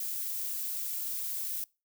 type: noise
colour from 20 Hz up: violet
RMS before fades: -35 dBFS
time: 0-1.64 s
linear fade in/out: 2 ms
effects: noise-tail reverb RT60 0.3 s tail -25 dB re dry